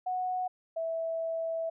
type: tone pair in turn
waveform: sine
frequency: 736 / 655.7 Hz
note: F#5 / E5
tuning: -9 / -9 cents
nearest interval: major second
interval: 200 cents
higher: first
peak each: -29 / -30 dBFS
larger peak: first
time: 0.06-0.48 / 0.76-1.7 s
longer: second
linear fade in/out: 10 ms
effects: none